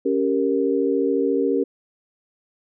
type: chord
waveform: sine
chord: G diminished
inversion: second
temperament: equal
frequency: 277.2 / 392 / 466.2 Hz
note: Db4 / G4 / Bb4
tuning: 0 / 0 / 0 cents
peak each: -22 dBFS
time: 0.05-1.64 s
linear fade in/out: 10 ms
effects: none